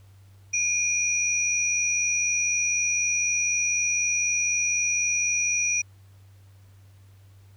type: tone pair together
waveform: sine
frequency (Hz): 2420 / 5808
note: D#7 / F#8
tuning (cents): -49 / -33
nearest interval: octave + minor third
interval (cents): 1516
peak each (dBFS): -25 / -24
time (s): 0.53-5.82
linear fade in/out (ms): 10
effects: added 97 Hz sine -49 dBFS peak until 7.56 s + pink hiss -63 dBFS RMS until 7.56 s